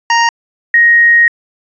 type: tone pair in turn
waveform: 25% pulse / sine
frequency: 932.3 / 1874.9 Hz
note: A#5 / A#6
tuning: 0 / +9 cents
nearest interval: octave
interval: 1209 cents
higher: second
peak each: -4 dBFS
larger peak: neither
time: 0.1-0.29 / 0.74-1.28 s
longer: second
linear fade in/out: 2 ms
effects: resampled to 16000 Hz